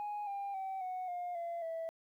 sine tone with pitch steps, 830.6 / 798.6 / 767.8 / 738.3 / 709.8 / 682.5 / 656.2 Hz, G#5 / G5 / G5 / F#5 / F5 / F5 / E5, 0 / +32 / -36 / -4 / +28 / -40 / -8 cents, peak -35 dBFS, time 0-1.89 s, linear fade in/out 0 ms, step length 270 ms, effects tanh soft clip ceiling -35 dBFS + 12-bit

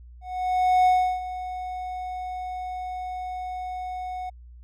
triangle tone with ADSR envelope, 735 Hz, F#5, 12 cents flat, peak -13 dBFS, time 0.21-4.3 s, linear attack 650 ms, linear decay 340 ms, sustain -15 dB, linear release 10 ms, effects added 60 Hz sine -43 dBFS peak until 4.63 s

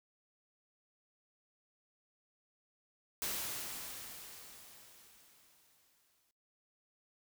white noise with exponential decay, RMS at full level -37 dBFS, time 3.22-6.31 s, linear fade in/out 0 ms, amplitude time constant 670 ms, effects noise-tail reverb RT60 0.3 s tail -22 dB re dry

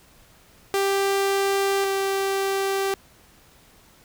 sawtooth tone pair in turn, 393.6 / 390.4 Hz, G4 / G4, +7 / -7 cents, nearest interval unison, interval 14 cents, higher first, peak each -16 / -18 dBFS, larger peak first, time 0.74-1.84 / 1.84-2.94 s, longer neither, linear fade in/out 0 ms, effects pink hiss -54 dBFS RMS until 4.04 s

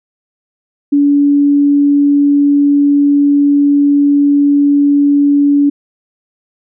sine tone, 286 Hz, D4, 46 cents flat, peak -6 dBFS, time 0.92-5.7 s, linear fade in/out 10 ms, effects none

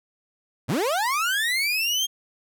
30% pulse linear sweep, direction up, 86.2 to 3245 Hz, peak -19 dBFS, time 0.68-2.07 s, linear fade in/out 20 ms, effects none

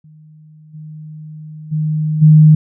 sine tone with level steps, 154.4 Hz, D#3, 13 cents flat, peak -39 / -29 / -14 / -3 dBFS, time 0.04-2.55 s, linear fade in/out 5 ms, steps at 0.73 / 1.71 / 2.21 s, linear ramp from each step 20 ms, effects none

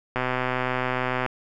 click train, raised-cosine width 0.5 ms, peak -10 dBFS, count 141, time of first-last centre 0.16-1.262 s, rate 127 Hz, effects none

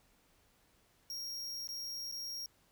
45% pulse tone with dropouts, 5590 Hz, F8, 1 cent sharp, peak -40 dBFS, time 1.1-2.46 s, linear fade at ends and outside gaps 1 ms, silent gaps 1.673-1.689 / 2.115-2.123 s, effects pink hiss -70 dBFS RMS until 2.71 s

